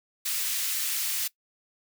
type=high-pass noise; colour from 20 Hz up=white; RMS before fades=-29 dBFS; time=0.25-1.28 s; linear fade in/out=10 ms; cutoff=2000 Hz; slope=12 dB/octave; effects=noise-tail reverb RT60 0.1 s tail -20 dB re dry